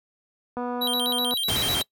click train, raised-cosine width 1 ms, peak -18 dBFS, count 189, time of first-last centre 0.57-1.337 s, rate 245 Hz
square tone with vibrato, 3520 Hz, A7, in tune, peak -24 dBFS, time 0.81-1.83 s, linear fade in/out 10 ms, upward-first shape square, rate 8 Hz, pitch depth 180 cents each way
pink noise, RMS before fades -28 dBFS, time 1.48-1.82 s, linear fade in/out 5 ms
effects noise-tail reverb RT60 0.1 s tail -22 dB re dry + high-pass 60 Hz 12 dB/octave

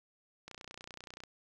click train, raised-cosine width 0.2 ms, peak -29 dBFS, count 24, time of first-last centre 0.48-1.237 s, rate 30.4 Hz, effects none

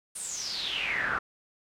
brown noise with band-pass filter sweep, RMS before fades -32 dBFS, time 0.15-1.19 s, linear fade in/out 10 ms, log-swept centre 9500 to 1300 Hz, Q 8.5, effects none

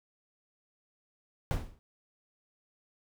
brown noise with exponential decay, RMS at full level -24 dBFS, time 1.51-1.79 s, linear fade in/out 0 ms, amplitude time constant 59 ms, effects none

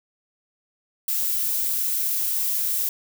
violet noise, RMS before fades -24 dBFS, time 1.08-2.89 s, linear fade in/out 2 ms, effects none

